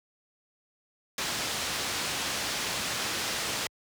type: low-pass noise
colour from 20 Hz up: white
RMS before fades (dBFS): -32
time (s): 1.18-3.67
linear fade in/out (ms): 2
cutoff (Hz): 5700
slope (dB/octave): 12
effects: high-pass 60 Hz 12 dB/octave